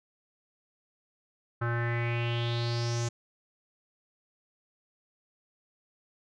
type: tone with low-pass filter sweep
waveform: square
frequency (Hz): 118.2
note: A#2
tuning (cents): +24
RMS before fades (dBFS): -30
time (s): 1.61-3.09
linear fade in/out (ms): 10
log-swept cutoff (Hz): 1400 to 6800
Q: 5.3
effects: none